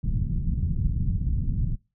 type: low-pass noise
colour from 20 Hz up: pink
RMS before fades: -25 dBFS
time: 0.03-1.76 s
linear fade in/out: 10 ms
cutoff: 170 Hz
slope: 24 dB/octave
effects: noise-tail reverb RT60 0.3 s tail -24 dB re dry